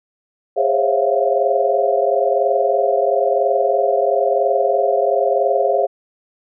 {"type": "tone cluster", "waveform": "sine", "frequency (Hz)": [410.2, 530, 551, 660, 703], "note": ["G#4", "C5", "C#5", "E5", "F5"], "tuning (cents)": [-21, 22, -11, 2, 11], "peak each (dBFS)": -20, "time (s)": [0.56, 5.87], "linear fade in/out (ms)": 20, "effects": []}